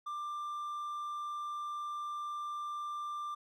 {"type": "tone", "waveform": "triangle", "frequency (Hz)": 1186, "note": "D6", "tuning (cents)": 17, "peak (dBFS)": -35, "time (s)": [0.06, 3.35], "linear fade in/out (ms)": 10, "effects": []}